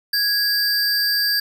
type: tone pair together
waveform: square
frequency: 1654 / 4687 Hz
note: G#6 / D8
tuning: -8 / -4 cents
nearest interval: octave + tritone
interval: 1804 cents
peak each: -23 / -19 dBFS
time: 0.13-1.4 s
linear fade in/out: 5 ms
effects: none